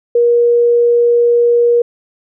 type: tone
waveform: sine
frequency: 475.6 Hz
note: A#4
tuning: 35 cents sharp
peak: -7 dBFS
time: 0.15-1.82 s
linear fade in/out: 5 ms
effects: none